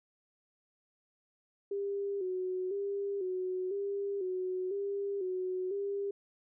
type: tone with vibrato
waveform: sine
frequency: 384.3 Hz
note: G4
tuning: 34 cents flat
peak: -32 dBFS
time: 1.71-6.11 s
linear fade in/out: 5 ms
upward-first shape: square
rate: 1 Hz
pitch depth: 69 cents each way
effects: none